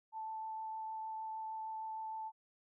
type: tone with vibrato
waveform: sine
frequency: 880 Hz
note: A5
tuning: in tune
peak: -40 dBFS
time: 0.12-2.32 s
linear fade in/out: 50 ms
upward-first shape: triangle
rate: 6.5 Hz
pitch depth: 9 cents each way
effects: none